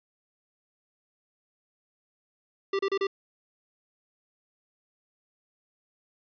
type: tone bursts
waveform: square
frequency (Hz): 392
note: G4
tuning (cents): 0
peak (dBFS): -25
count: 4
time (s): 2.73-3.07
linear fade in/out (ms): 5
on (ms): 61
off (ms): 32
effects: resampled to 11025 Hz + 10-bit